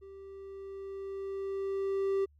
triangle tone with level ramp, 390.6 Hz, G4, 6 cents flat, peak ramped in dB -45 to -24 dBFS, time 0.01-2.26 s, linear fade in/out 20 ms, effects added 73 Hz sine -60 dBFS peak until 2.39 s

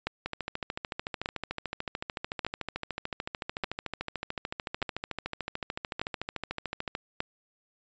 two click trains, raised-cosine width 0.3 ms, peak -17 / -13 dBFS, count 92 / 7, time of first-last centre 0.26-6.951 / 0.07-7.204 s, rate 13.6 / 0.841 Hz, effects resampled to 16000 Hz

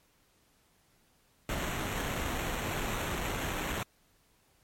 pink noise with sample-and-hold, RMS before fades -34 dBFS, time 1.49-3.83 s, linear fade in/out 2 ms, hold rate 4900 Hz, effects pink hiss -68 dBFS RMS until 4.63 s + MP3 64 kbps

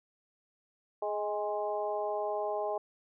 harmonic tone with a mistuned harmonic, 209.6 Hz, G#3, 16 cents sharp, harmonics 2 / 3 / 4 / 5, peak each -36 / -34 / -36 / -42 dBFS, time 1.02-2.78 s, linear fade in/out 5 ms, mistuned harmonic 4, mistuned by -31 cents, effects none

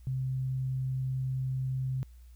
sine tone, 130.81 Hz, C3, in tune, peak -29 dBFS, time 0.07-2.03 s, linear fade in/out 0 ms, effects added 60 Hz sine -49 dBFS peak until 2.35 s + white hiss -69 dBFS RMS until 2.35 s

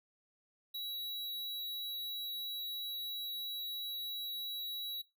square tone, 3899 Hz, B7, 23 cents flat, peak -39 dBFS, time 0.74-5.02 s, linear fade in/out 10 ms, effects noise-tail reverb RT60 0.2 s tail -17 dB re dry

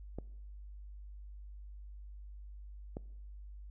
clicks, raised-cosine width 2 ms, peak -27 dBFS, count 2, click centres 0.186 / 2.969 s, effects noise-tail reverb RT60 0.9 s tail -22 dB re dry + added 50 Hz sine -46 dBFS peak until 3.7 s

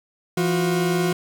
40% pulse tone pair together, 170 / 361.7 Hz, F3 / F#4, -46 / -39 cents, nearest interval octave + minor second, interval 1307 cents, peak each -21 dBFS, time 0.37-1.13 s, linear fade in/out 5 ms, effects none

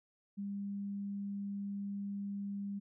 sine tone, 200.4 Hz, G3, 38 cents sharp, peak -37 dBFS, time 0.37-2.8 s, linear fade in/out 20 ms, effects none

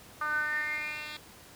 10% pulse tone with band-pass filter sweep, 301.7 Hz, D4, 47 cents sharp, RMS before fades -33 dBFS, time 0.21-1.17 s, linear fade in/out 5 ms, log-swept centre 1300 to 3200 Hz, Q 9, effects pink hiss -52 dBFS RMS until 1.55 s + high-pass 60 Hz 12 dB/octave

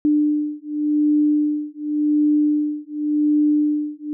sine beating tone pair, 298.1 / 298.99 Hz, D4 / D4, +26 / +31 cents, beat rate 0.89 Hz, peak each -19 dBFS, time 0.05-4.13 s, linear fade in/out 0 ms, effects none

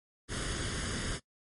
pink noise with comb filter, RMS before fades -35 dBFS, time 0.28-1.2 s, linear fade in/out 50 ms, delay 0.6 ms, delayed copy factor +0.65, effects noise-tail reverb RT60 0.1 s tail -20 dB re dry + MP3 48 kbps

